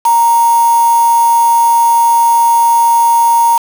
sine tone with quantisation, 932.3 Hz, A#5, in tune, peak -6 dBFS, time 0.05-3.58 s, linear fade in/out 5 ms, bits 3, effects none

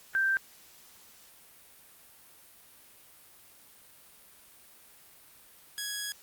sine / 10% pulse tone pair in turn, 1568 / 1665.2 Hz, G6 / G#6, 0 / +4 cents, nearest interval minor second, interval 104 cents, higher second, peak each -24 / -25 dBFS, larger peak first, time 0.15-0.37 / 5.78-6.12 s, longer second, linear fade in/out 0 ms, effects white hiss -56 dBFS RMS until 6.22 s + Opus 48 kbps

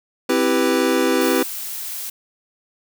square chord, C major seventh, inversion none, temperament equal, 261.6 / 329.6 / 392 / 493.9 Hz, C4 / E4 / G4 / B4, 0 / 0 / 0 / 0 cents, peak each -22 dBFS, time 0.29-1.43 s, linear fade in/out 5 ms
blue noise, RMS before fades -29 dBFS, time 1.21-2.1 s, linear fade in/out 5 ms
effects none

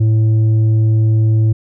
sine tone with tanh clipping, 110 Hz, A2, in tune, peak -10 dBFS, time 0-1.53 s, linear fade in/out 10 ms, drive 5 dB, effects none

